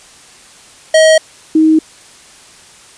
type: tone pair in turn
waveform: square / sine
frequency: 634 / 315.4 Hz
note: D#5 / D#4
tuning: +32 / +24 cents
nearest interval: octave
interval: 1208 cents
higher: first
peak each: -5 dBFS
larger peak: neither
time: 0.94-1.18 / 1.55-1.79 s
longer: neither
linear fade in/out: 5 ms
effects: white hiss -40 dBFS RMS until 2.97 s + resampled to 22050 Hz